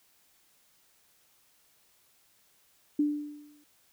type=tone with exponential decay; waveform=sine; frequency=295 Hz; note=D4; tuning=8 cents sharp; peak=-21 dBFS; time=2.99-3.64 s; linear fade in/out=5 ms; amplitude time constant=140 ms; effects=white hiss -66 dBFS RMS until 3.92 s